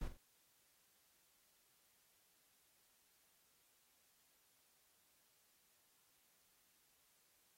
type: noise with echo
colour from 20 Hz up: brown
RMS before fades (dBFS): -42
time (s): 0.01-0.08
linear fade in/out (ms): 2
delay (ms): 45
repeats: 2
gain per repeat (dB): -9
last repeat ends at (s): 0.17
effects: white hiss -75 dBFS RMS until 7.57 s + AAC 48 kbps